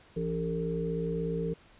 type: harmonic tone with a mistuned harmonic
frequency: 56.7 Hz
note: A#1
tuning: 47 cents flat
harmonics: 1 / 3 / 5 / 7 / 8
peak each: -43 / -32 / -42 / -39 / -33 dBFS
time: 0.16-1.54 s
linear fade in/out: 10 ms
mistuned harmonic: 3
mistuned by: -25 cents
effects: pink hiss -58 dBFS RMS until 1.79 s + resampled to 8000 Hz